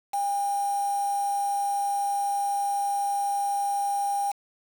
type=tone with quantisation; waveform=sine; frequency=804 Hz; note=G5; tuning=44 cents sharp; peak=-24 dBFS; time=0.13-4.32 s; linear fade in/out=10 ms; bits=6; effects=none